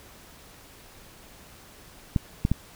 clicks, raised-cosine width 5 ms, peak -9 dBFS, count 3, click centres 2.162 / 2.451 / 2.516 s, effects pink hiss -50 dBFS RMS until 2.75 s

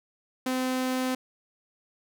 sawtooth tone, 257 Hz, C4, 31 cents flat, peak -22 dBFS, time 0.46-1.15 s, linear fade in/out 5 ms, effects none

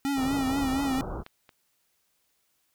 square tone with vibrato, 270.5 Hz, C#4, 42 cents flat, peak -26 dBFS, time 0.05-1.01 s, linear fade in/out 0 ms, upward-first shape triangle, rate 4.2 Hz, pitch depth 83 cents each way
pink low-pass noise, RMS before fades -35 dBFS, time 0.15-1.24 s, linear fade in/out 50 ms, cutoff 1400 Hz, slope 96 dB/octave
clicks, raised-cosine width 0.3 ms, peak -26 / -34 dBFS, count 2, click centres 1.264 / 1.492 s
effects white hiss -72 dBFS RMS until 2.74 s

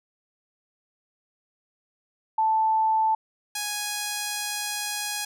sine / 5% pulse tone pair in turn, 880 / 830.3 Hz, A5 / G#5, 0 / -1 cents, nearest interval minor second, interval 101 cents, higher first, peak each -19 / -16 dBFS, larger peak second, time 2.38-3.15 / 3.55-5.25 s, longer second, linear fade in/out 5 ms, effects none

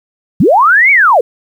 sine linear two-way sweep, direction up then down, 128 to 2300 to 427.1 Hz, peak -4 dBFS, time 0.4-1.21 s, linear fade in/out 5 ms, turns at 0.91 s, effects 7-bit

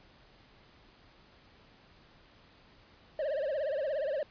triangle tone with vibrato, 579 Hz, D5, 25 cents flat, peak -28 dBFS, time 3.19-4.23 s, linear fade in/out 2 ms, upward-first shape triangle, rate 17 Hz, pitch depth 200 cents each way, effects pink hiss -60 dBFS RMS until 4.3 s + resampled to 11025 Hz

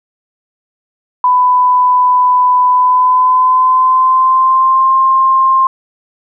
sine tone with pitch glide, 998 to 1057.3 Hz, B5 to C6, +18 to +18 cents, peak -6 dBFS, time 1.24-5.67 s, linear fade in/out 2 ms, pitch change +100 cents, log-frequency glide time 2.68-4.94 s, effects none

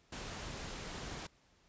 pink noise, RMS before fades -44 dBFS, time 0.12-1.27 s, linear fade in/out 5 ms, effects pink hiss -69 dBFS RMS until 1.68 s + resampled to 16000 Hz

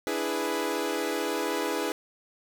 sawtooth chord, E dominant seventh, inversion third, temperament equal, 293.7 / 329.6 / 415.3 / 493.9 Hz, D4 / E4 / G#4 / B4, 0 / 0 / 0 / 0 cents, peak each -31 / -29 / -28 / -29 dBFS, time 0.07-1.92 s, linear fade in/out 0 ms, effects none

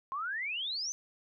sine exponential sweep, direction up, 1040 to 6272 Hz, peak -33 dBFS, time 0.12-0.92 s, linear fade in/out 0 ms, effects none

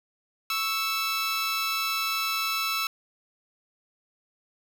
15% pulse tone pair together, 1108.7 / 1318.5 Hz, C#6 / E6, 0 / 0 cents, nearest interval minor third, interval 300 cents, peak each -28 / -20 dBFS, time 0.5-2.87 s, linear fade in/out 2 ms, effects none

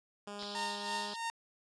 10% pulse tone with pitch glide, 204.4 to 206.4 Hz, G#3 to G#3, -27 to -10 cents, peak -34 dBFS, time 0.27-1.14 s, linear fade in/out 5 ms, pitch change +17 cents, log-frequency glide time 0.88-0.94 s
white band-pass noise, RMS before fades -46 dBFS, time 0.39-1.16 s, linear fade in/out 2 ms, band 3100 to 5300 Hz, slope 96 dB/octave
clicks, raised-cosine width 0.2 ms, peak -28 / -30 dBFS, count 2, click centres 0.426 / 0.434 s
sawtooth tone with tremolo, 919 Hz, A#5, 25 cents flat, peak -30 dBFS, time 0.55-1.3 s, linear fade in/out 0 ms, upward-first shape triangle, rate 3.1 Hz, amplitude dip 80%
effects resampled to 22050 Hz

